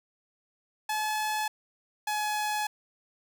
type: tone pair in turn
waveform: sawtooth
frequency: 857 / 845.2 Hz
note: A5 / G#5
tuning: -46 / +30 cents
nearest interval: unison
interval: 24 cents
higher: first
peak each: -24 dBFS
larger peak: neither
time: 0.89-1.48 / 2.07-2.67 s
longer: second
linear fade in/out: 5 ms
effects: none